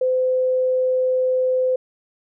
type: tone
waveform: sine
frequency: 512 Hz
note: C5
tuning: 38 cents flat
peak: -16 dBFS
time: 0.01-1.76 s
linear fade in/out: 5 ms
effects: none